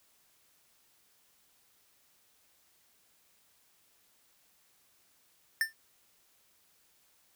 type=tone with exponential decay; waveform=square; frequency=1789 Hz; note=A6; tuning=28 cents sharp; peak=-23 dBFS; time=5.61-5.73 s; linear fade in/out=1 ms; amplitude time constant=25 ms; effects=white hiss -68 dBFS RMS until 7.35 s